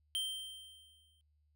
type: tone with exponential decay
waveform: square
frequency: 3136 Hz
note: G7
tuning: in tune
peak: -33 dBFS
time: 0.15-1.21 s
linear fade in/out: 0 ms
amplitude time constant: 230 ms
effects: added 75 Hz sine -70 dBFS peak until 1.55 s